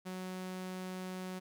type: tone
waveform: sawtooth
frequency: 185 Hz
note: F#3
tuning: in tune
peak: -36 dBFS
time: 0.05-1.4 s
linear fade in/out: 20 ms
effects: none